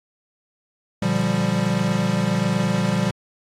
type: chord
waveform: square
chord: G minor seventh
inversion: first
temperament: equal with one note detuned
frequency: 118.99 / 146.83 / 174.61 / 196 Hz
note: Bb2 / D3 / F3 / G3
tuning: +36 / 0 / 0 / 0 cents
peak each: -27 / -28 / -24 / -23 dBFS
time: 1.02-3.11 s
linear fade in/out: 5 ms
effects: low-pass 8000 Hz 12 dB/octave + AAC 64 kbps